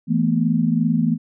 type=chord; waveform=sine; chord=E suspended fourth; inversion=none; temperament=equal with one note detuned; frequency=164.81 / 220 / 242.7 Hz; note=E3 / A3 / B3; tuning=0 / 0 / -30 cents; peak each=-20 dBFS; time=0.07-1.18 s; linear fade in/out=50 ms; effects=none